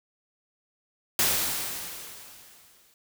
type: noise with exponential decay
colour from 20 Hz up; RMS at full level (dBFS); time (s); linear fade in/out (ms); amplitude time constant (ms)
white; -22; 1.19-2.94; 1; 380
effects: none